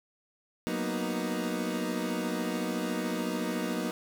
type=chord; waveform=30% pulse; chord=B major seventh; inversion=second; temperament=equal; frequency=185 / 233.1 / 246.9 / 311.1 Hz; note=F#3 / A#3 / B3 / D#4; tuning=0 / 0 / 0 / 0 cents; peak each=-33 dBFS; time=0.67-3.91 s; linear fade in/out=0 ms; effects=none